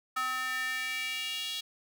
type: tone with high-pass filter sweep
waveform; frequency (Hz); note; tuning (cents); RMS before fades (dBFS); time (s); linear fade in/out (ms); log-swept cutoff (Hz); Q
square; 256.8; C4; -32; -34; 0.16-1.61; 10; 1300 to 3400; 4
effects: none